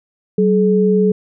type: tone pair together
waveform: sine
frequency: 190 / 426.1 Hz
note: F#3 / G#4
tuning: +46 / +44 cents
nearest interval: octave + major second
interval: 1398 cents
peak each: -13 dBFS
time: 0.38-1.12 s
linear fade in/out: 5 ms
effects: none